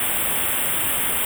white band-stop noise, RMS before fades -22 dBFS, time 0-1.25 s, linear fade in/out 2 ms, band 3500 to 8000 Hz, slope 96 dB/octave, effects none

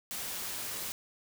white noise, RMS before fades -38 dBFS, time 0.11-0.92 s, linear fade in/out 0 ms, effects none

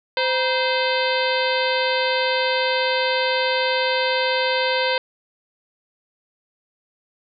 harmonic tone with a mistuned harmonic, 517 Hz, C5, 21 cents flat, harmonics 1 / 2 / 3 / 4 / 5 / 6 / 7 / 8 / 9, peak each -22 / -25 / -27 / -28 / -29 / -30 / -30 / -31 / -32 dBFS, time 0.17-4.98 s, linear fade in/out 2 ms, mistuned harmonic 2, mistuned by -140 cents, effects none

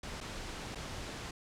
pink noise with dropouts, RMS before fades -42 dBFS, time 0.03-1.31 s, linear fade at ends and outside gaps 5 ms, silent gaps 0.205-0.21 / 0.749-0.755 s, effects low-pass 7000 Hz 12 dB/octave

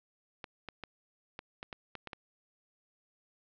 clicks, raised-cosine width 0.3 ms, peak -25 dBFS, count 9, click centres 0.442 / 0.687 / 0.837 / 1.391 / 1.629 / 1.728 / 1.953 / 2.073 / 2.132 s, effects low-pass 5000 Hz 12 dB/octave

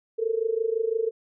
sine tone with amplitude modulation, 450 Hz, A4, 39 cents sharp, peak -19 dBFS, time 0.18-1.11 s, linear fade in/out 20 ms, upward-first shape sine, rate 25.9 Hz, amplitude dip 85%, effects none

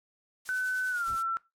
blue noise with tremolo, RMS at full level -42 dBFS, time 0.45-1.23 s, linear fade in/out 10 ms, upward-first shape sine, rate 9.9 Hz, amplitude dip 45%
sine tone with pitch glide, 1510 to 1345.3 Hz, F#6 to E6, +35 to +35 cents, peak -28 dBFS, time 0.49-1.37 s, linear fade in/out 0 ms, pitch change -200 cents, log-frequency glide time 0.9-1.07 s
brown noise, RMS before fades -46 dBFS, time 1.07-1.17 s, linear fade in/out 20 ms
effects noise-tail reverb RT60 0.2 s tail -18 dB re dry + low-pass 10000 Hz 12 dB/octave

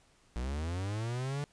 45% pulse linear sweep, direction up, 57.1 to 146.83 Hz, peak -33 dBFS, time 0.36-1.44 s, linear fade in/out 0 ms, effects pink hiss -66 dBFS RMS until 1.52 s + resampled to 22050 Hz

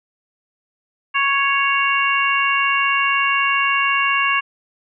harmonic tone, 554.4 Hz, C#5, in tune, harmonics 2 / 3 / 4 / 5, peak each -19 / -22 / -22 / -20 dBFS, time 1.14-4.41 s, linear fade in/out 20 ms, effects none

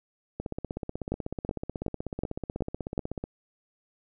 two click trains, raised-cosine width 2 ms, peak -15 / -19 dBFS, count 6 / 47, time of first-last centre 1.12-2.979 / 0.4-3.24 s, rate 2.69 / 16.2 Hz, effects none

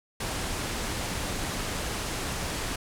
pink low-pass noise, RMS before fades -32 dBFS, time 0.2-2.76 s, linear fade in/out 5 ms, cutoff 11000 Hz, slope 24 dB/octave, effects none

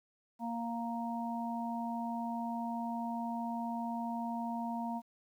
harmonic tone, 233.1 Hz, A#3, in tune, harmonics 1 / 3 / 4, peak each -37 / -41 / -40 dBFS, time 0.39-5.02 s, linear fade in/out 50 ms, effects 11-bit

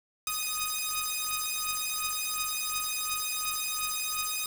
5% pulse beating tone pair, 1244.5 / 1247.3 Hz, D#6 / D#6, 0 / +4 cents, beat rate 2.8 Hz, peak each -21 dBFS, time 0.27-4.46 s, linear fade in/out 2 ms, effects 7-bit

